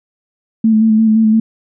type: tone with vibrato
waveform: sine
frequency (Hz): 220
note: A3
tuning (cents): 0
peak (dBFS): -7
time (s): 0.64-1.4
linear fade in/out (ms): 5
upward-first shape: square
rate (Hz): 5.8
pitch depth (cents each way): 23
effects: none